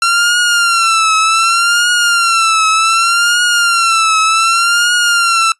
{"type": "tone with vibrato", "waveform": "sawtooth", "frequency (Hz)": 1364, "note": "F6", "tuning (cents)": -41, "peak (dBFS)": -5, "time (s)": [0.02, 5.52], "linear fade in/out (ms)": 2, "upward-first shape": "triangle", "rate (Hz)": 0.66, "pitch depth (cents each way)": 100, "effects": ["noise-tail reverb RT60 0.1 s tail -20 dB re dry", "resampled to 24000 Hz"]}